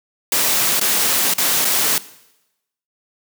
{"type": "noise with dropouts", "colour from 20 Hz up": "white", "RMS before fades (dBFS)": -17, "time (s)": [0.32, 1.98], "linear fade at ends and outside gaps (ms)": 2, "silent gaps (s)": [[0.797, 0.812], [1.338, 1.381], [1.647, 1.651]], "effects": ["noise-tail reverb RT60 0.9 s tail -18 dB re dry", "high-pass 150 Hz 12 dB/octave"]}